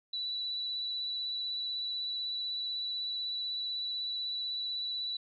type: tone with vibrato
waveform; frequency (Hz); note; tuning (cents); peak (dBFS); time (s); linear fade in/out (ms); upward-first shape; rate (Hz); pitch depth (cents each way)
sine; 3951; B7; 0; -33; 0.13-5.17; 5; triangle; 16; 17
effects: none